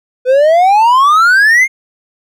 triangle exponential sweep, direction up, 493.9 to 2164 Hz, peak -3 dBFS, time 0.25-1.68 s, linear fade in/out 50 ms, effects none

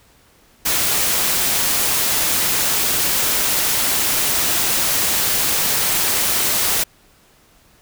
white noise, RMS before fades -18 dBFS, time 0.65-6.84 s, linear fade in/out 10 ms, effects pink hiss -53 dBFS RMS until 7.81 s

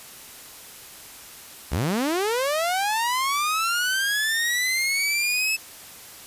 sawtooth linear sweep, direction up, 55 to 2620 Hz, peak -18 dBFS, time 1.71-5.57 s, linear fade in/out 20 ms, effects white hiss -43 dBFS RMS until 6.26 s + resampled to 32000 Hz

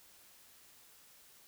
silence, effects white hiss -61 dBFS RMS until 1.47 s

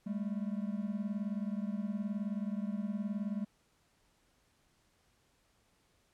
triangle beating tone pair, 199.3 / 218.3 Hz, G3 / A3, +29 / -13 cents, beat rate 19 Hz, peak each -34 / -36 dBFS, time 0.06-3.45 s, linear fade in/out 10 ms, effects pink hiss -72 dBFS RMS until 6.13 s + low-pass 11000 Hz 12 dB/octave

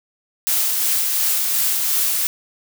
blue noise with tremolo, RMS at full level -18 dBFS, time 0.47-2.27 s, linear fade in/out 0 ms, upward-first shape sine, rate 2.8 Hz, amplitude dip 25%, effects none

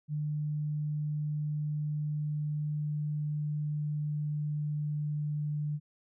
sine tone with pitch glide, 150 to 148.96 Hz, D3 to D3, +37 to +25 cents, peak -30 dBFS, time 0.08-5.8 s, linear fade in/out 50 ms, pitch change -12 cents, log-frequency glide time 2.16-5.63 s, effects none

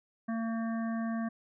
harmonic tone, 226.9 Hz, A#3, 47 cents flat, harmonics 1 / 3 / 5 / 7 / 8, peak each -31 / -41 / -45 / -48 / -49 dBFS, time 0.28-1.29 s, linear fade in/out 10 ms, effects none

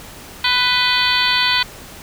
harmonic tone with a mistuned harmonic, 496.2 Hz, B4, 8 cents sharp, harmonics 2 / 3 / 4 / 5 / 6 / 7 / 8 / 9, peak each -22 / -22 / -22 / -22 / -22 / -22 / -22 / -22 dBFS, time 0.44-1.63 s, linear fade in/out 5 ms, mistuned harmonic 6, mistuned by +64 cents, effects pink hiss -37 dBFS RMS until 2.02 s

